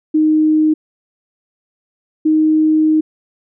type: tone pair in turn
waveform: sine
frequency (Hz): 310 / 311.6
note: D#4 / D#4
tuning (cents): -6 / +3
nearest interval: unison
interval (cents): 9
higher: second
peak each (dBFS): -9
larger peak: neither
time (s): 0.14-0.74 / 2.25-3.01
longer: second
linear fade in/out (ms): 10
effects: none